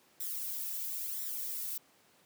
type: noise with flanger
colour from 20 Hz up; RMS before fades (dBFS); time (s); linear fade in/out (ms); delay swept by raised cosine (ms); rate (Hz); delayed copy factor
violet; -38; 0.2-1.78; 5; 0.53 to 2.33; 0.98; +0.85
effects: pink hiss -65 dBFS RMS until 2.25 s + high-pass 200 Hz 12 dB/octave